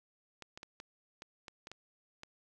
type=clicks; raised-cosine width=0.2 ms; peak=-29 dBFS; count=9; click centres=0.423 / 0.575 / 0.631 / 0.801 / 1.221 / 1.482 / 1.671 / 1.716 / 2.234 s; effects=none